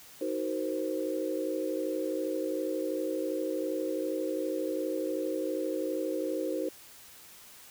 sine chord, C half-diminished seventh, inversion first, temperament just, 314 / 376.7 / 470.9 / 523.3 Hz, Eb4 / Gb4 / Bb4 / C5, +16 / +31 / +18 / 0 cents, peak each -34 / -36 / -37 / -34 dBFS, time 0.21-6.69 s, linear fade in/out 5 ms, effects white hiss -52 dBFS RMS until 7.7 s

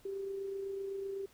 sine tone with amplitude modulation, 392 Hz, G4, in tune, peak -35 dBFS, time 0.05-1.26 s, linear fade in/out 5 ms, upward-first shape sine, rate 27.9 Hz, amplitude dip 35%, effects pink hiss -64 dBFS RMS until 1.33 s

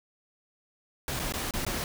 pink noise with dropouts, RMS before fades -32 dBFS, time 1.08-1.84 s, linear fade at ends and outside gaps 1 ms, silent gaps 1.193-1.197 / 1.323-1.338 / 1.509-1.537 / 1.65-1.665 s, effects none

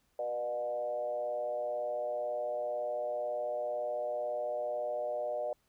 sine tone with frequency modulation, 606 Hz, D#5, 46 cents flat, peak -32 dBFS, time 0.19-5.53 s, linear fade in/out 2 ms, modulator 118 Hz, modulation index 0.85, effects pink hiss -74 dBFS RMS until 5.68 s

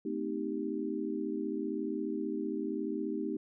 sine chord, A half-diminished seventh, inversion none, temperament equal with one note detuned, 220 / 256.1 / 311.1 / 392 Hz, A3 / C4 / Eb4 / G4, 0 / -37 / 0 / 0 cents, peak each -39 / -39 / -36 / -38 dBFS, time 0.05-3.37 s, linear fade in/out 5 ms, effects none

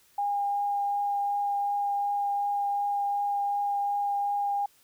sine tone with vibrato, 810 Hz, G#5, 43 cents flat, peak -25 dBFS, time 0.18-4.66 s, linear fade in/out 5 ms, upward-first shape triangle, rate 2.7 Hz, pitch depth 9 cents each way, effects white hiss -62 dBFS RMS until 4.83 s

